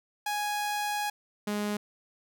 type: tone pair in turn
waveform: sawtooth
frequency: 830.6 / 207.7 Hz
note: G#5 / G#3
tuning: 0 / 0 cents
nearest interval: 2 octaves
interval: 2400 cents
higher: first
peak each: -25 dBFS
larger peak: neither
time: 0.26-1.1 / 1.47-1.77 s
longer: first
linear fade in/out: 5 ms
effects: none